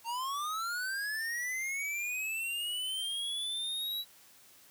square linear sweep, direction up, 902 to 3932 Hz, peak -34 dBFS, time 0.04-4.05 s, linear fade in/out 50 ms, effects white hiss -59 dBFS RMS until 4.7 s + high-pass 80 Hz 12 dB/octave

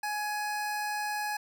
25% pulse tone, 838 Hz, G#5, 15 cents sharp, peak -27 dBFS, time 0.03-1.37 s, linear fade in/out 5 ms, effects none

